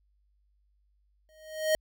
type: tone with exponential growth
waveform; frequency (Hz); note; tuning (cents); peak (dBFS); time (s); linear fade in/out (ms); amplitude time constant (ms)
square; 625; D#5; +8; -21; 1.29-1.75; 0; 98
effects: added 50 Hz sine -66 dBFS peak until 1.8 s